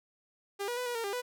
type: tone with pitch steps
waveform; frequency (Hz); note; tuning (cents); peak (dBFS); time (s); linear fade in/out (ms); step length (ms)
sawtooth; 400.6 / 483.2 / 497.5 / 483.9 / 459.1 / 400.2 / 494.2; G4 / B4 / B4 / B4 / A#4 / G4 / B4; +38 / -38 / +13 / -35 / -26 / +36 / +1; -29; 0.59-1.22; 20; 90
effects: none